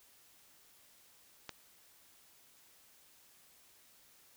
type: click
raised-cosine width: 0.2 ms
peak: -24 dBFS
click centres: 1.493 s
effects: white hiss -64 dBFS RMS until 4.36 s